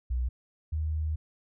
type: tone pair in turn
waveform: sine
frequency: 61.74 / 77.79 Hz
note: B1 / D#2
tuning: 0 / 0 cents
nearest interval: major third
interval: 400 cents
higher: second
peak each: -26 / -27 dBFS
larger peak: first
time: 0.1-0.29 / 0.72-1.16 s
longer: second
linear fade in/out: 10 ms
effects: none